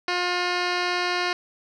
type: tone with low-pass filter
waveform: 10% pulse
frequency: 356.3 Hz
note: F4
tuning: 35 cents sharp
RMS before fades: -25 dBFS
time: 0.08-1.33 s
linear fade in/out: 2 ms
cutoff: 3900 Hz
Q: 5.2
effects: none

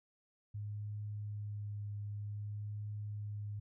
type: tone with vibrato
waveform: sine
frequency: 103.83 Hz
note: G#2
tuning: in tune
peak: -39 dBFS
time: 0.54-3.6 s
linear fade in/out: 10 ms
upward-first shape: triangle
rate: 0.53 Hz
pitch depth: 15 cents each way
effects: none

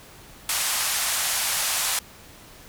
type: band-pass noise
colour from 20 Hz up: white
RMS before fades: -25 dBFS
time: 0.49-1.99 s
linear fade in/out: 2 ms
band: 670 to 12000 Hz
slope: 24 dB/octave
effects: pink hiss -47 dBFS RMS until 2.68 s

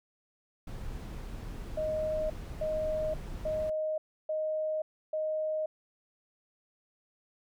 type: noise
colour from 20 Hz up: brown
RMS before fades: -40 dBFS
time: 0.67-3.7 s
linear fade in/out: 5 ms
type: tone bursts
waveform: sine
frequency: 622.3 Hz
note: D#5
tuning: in tune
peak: -29 dBFS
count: 5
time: 1.77-5.66 s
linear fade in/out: 5 ms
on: 530 ms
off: 310 ms
effects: none

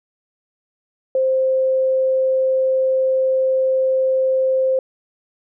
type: tone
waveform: sine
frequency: 524 Hz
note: C5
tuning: 2 cents sharp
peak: -14 dBFS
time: 1.15-4.79 s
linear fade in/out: 2 ms
effects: none

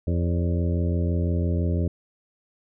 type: harmonic tone with a mistuned harmonic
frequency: 85.9 Hz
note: F2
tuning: 28 cents flat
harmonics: 1 / 2 / 3 / 4 / 5 / 6 / 7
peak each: -22 / -28 / -32 / -34 / -36 / -38 / -39 dBFS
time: 0.07-1.88 s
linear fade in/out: 5 ms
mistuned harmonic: 6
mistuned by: +72 cents
effects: none

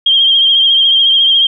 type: tone with vibrato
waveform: sine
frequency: 3200 Hz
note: G7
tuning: 35 cents sharp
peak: -6 dBFS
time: 0.06-1.47 s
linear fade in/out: 5 ms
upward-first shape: sine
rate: 14 Hz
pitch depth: 39 cents each way
effects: none

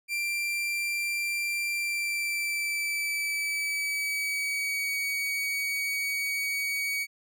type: tone with pitch glide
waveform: 40% pulse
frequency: 2362 to 2253 Hz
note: D7 to C#7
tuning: +9 to +28 cents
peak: -27 dBFS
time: 0.08-7.07 s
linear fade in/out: 50 ms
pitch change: -81 cents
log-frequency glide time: 1.74-4.93 s
effects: none

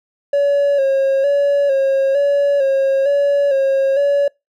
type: tone with vibrato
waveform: triangle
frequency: 554.4 Hz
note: C#5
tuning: in tune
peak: -9 dBFS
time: 0.33-4.28 s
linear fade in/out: 5 ms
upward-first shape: square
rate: 1.1 Hz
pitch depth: 41 cents each way
effects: noise-tail reverb RT60 0.2 s tail -26 dB re dry + tanh soft clip ceiling -6 dBFS

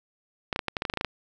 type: clicks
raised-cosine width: 0.3 ms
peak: -11 dBFS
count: 12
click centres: 0.528 / 0.561 / 0.592 / 0.683 / 0.768 / 0.821 / 0.852 / 0.899 / 0.938 / 0.973 / 1.011 / 1.047 s
effects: none

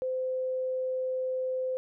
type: tone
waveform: sine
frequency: 515 Hz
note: C5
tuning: 28 cents flat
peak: -28 dBFS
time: 0.02-1.77 s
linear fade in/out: 0 ms
effects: none

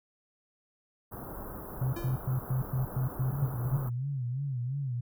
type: band-stop noise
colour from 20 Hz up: pink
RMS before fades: -41 dBFS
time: 1.11-3.9 s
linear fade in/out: 20 ms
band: 1400 to 12000 Hz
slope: 48 dB/octave
type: tone bursts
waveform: sine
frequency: 129 Hz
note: C3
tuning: 24 cents flat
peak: -26 dBFS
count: 9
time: 1.81-3.77 s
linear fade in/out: 5 ms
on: 120 ms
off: 110 ms
type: tone with exponential decay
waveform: square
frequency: 341.5 Hz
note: F4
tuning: 39 cents flat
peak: -36 dBFS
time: 1.96-2.34 s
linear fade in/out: 5 ms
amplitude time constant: 81 ms
type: tone with vibrato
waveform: sine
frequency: 130.81 Hz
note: C3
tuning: in tune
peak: -30 dBFS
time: 3.32-5.01 s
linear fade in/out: 10 ms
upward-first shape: sine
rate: 2.9 Hz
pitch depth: 150 cents each way
effects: none

